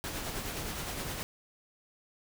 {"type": "noise with tremolo", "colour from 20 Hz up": "pink", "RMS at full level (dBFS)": -36, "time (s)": [0.04, 1.23], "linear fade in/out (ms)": 0, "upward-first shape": "sine", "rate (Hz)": 9.6, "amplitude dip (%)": 35, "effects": []}